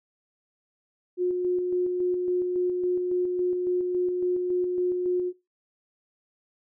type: tone with tremolo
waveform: sine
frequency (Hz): 360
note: F#4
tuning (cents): -47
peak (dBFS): -21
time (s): 1.17-5.33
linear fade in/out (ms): 50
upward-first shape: square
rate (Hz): 3.6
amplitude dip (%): 30
effects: noise-tail reverb RT60 0.2 s tail -17 dB re dry